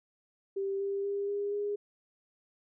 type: tone with pitch steps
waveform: sine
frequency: 392 / 396.6 / 401.2 / 405.8 / 410.5 Hz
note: G4 / G4 / G4 / G#4 / G#4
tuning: 0 / +20 / +40 / -40 / -20 cents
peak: -30 dBFS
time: 0.56-1.76 s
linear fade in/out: 10 ms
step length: 240 ms
effects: none